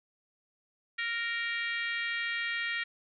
harmonic tone, 466.2 Hz, A#4, in tune, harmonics 3 / 4 / 5 / 6 / 7 / 8 / 9, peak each -40 / -33 / -37 / -43 / -42 / -49 / -50 dBFS, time 0.98-2.84 s, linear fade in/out 10 ms, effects none

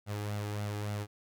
sawtooth tone with flanger, 103.83 Hz, G#2, in tune, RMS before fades -36 dBFS, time 0.06-1.07 s, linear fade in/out 50 ms, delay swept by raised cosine 1.4 to 2.5 ms, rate 3.5 Hz, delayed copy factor +0.5, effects none

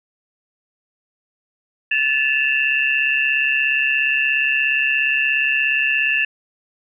sine tone cluster, 1739 / 2613 / 2750 Hz, A6 / E7 / F7, -21 / -16 / -27 cents, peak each -20 dBFS, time 1.91-6.25 s, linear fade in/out 5 ms, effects none

